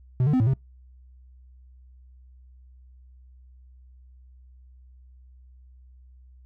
triangle tone with pitch steps, 126.6 / 148.9 / 256.6 / 110.7 / 133.3 Hz, B2 / D3 / C4 / A2 / C3, +43 / +24 / -34 / +11 / +33 cents, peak -16 dBFS, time 0.2-0.535 s, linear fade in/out 0 ms, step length 67 ms, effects noise-tail reverb RT60 0.2 s tail -26 dB re dry + added 63 Hz sine -48 dBFS peak until 6.45 s

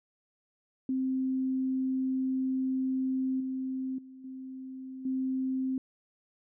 sine tone with level steps, 261.6 Hz, C4, in tune, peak -27 / -31 / -46 / -39 / -28 dBFS, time 0.89-5.78 s, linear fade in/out 2 ms, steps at 3.4 / 3.98 / 4.24 / 5.05 s, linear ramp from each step 5 ms, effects none

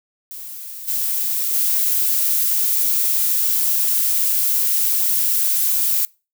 violet noise with level steps, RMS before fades -33 / -21 / -18 dBFS, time 0.31-6.05 s, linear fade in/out 0 ms, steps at 0.87 / 1.53 s, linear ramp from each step 20 ms, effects noise-tail reverb RT60 0.3 s tail -24 dB re dry

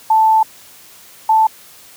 sine tone bursts at uneven times, 880 Hz, A5, in tune, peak -8 dBFS, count 2, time 0.1-0.43 / 1.29-1.47 s, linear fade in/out 5 ms, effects white hiss -42 dBFS RMS until 1.96 s + high-pass 60 Hz 12 dB/octave

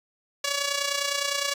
5% pulse tone with amplitude modulation, 566 Hz, C#5, 36 cents sharp, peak -11 dBFS, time 0.44-1.54 s, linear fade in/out 5 ms, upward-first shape sine, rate 29.8 Hz, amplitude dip 60%, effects resampled to 32000 Hz

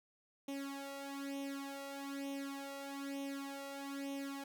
sawtooth tone with flanger, 277.2 Hz, C#4, in tune, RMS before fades -44 dBFS, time 0.48-4.44 s, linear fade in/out 5 ms, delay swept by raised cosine 0.32 to 1.52 ms, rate 1.1 Hz, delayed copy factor +0.85, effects none

